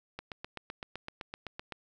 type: click train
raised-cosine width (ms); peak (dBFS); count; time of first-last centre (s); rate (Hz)
0.3; -23; 13; 0.19-1.723; 7.83
effects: none